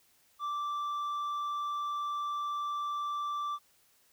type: tone with tanh clipping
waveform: sine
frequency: 1171 Hz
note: D6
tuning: 5 cents flat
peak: -33 dBFS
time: 0.39-3.59 s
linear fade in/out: 50 ms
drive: 5 dB
effects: white hiss -67 dBFS RMS until 4.12 s

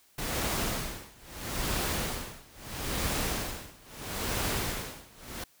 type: noise with tremolo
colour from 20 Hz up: pink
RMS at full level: -30 dBFS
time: 0.18-5.44 s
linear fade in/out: 5 ms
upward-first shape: sine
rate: 0.76 Hz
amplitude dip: 95%
effects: white hiss -63 dBFS RMS until 5.6 s

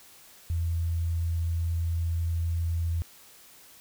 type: tone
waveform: sine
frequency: 83.7 Hz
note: E2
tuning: 27 cents sharp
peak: -25 dBFS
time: 0.5-3.02 s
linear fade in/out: 0 ms
effects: white hiss -53 dBFS RMS until 3.8 s

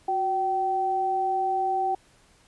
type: tone pair together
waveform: sine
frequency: 367.2 / 769.8 Hz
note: F#4 / G5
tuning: -13 / -32 cents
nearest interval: octave + minor second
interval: 1281 cents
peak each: -31 / -23 dBFS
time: 0.08-1.95 s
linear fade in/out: 5 ms
effects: pink hiss -59 dBFS RMS until 2.47 s + resampled to 24000 Hz

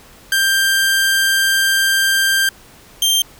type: tone pair in turn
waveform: sawtooth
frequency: 1582 / 3164 Hz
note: G6 / G7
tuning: +15 / +15 cents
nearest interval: octave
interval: 1200 cents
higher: second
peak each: -9 dBFS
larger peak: neither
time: 0.32-2.49 / 3.02-3.22 s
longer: first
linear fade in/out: 2 ms
effects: pink hiss -44 dBFS RMS until 3.39 s

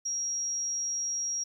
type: tone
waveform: sine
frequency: 5650 Hz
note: F8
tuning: 19 cents sharp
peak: -29 dBFS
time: 0.05-1.44 s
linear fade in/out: 10 ms
effects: 10-bit

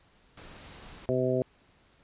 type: noise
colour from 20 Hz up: pink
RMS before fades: -48 dBFS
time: 0.37-1.06 s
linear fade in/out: 5 ms
type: harmonic tone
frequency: 128 Hz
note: C3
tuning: 38 cents flat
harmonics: 1 / 2 / 3 / 4 / 5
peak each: -32 / -32 / -29 / -31 / -31 dBFS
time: 1.09-1.42 s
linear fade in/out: 0 ms
effects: pink hiss -63 dBFS RMS until 2.03 s + resampled to 8000 Hz

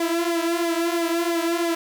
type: tone with flanger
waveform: sawtooth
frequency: 337.6 Hz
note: E4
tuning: 41 cents sharp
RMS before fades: -23 dBFS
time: 0-1.75 s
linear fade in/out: 5 ms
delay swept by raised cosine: 0.7 to 5 ms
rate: 3 Hz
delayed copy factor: -0.7
effects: 8-bit

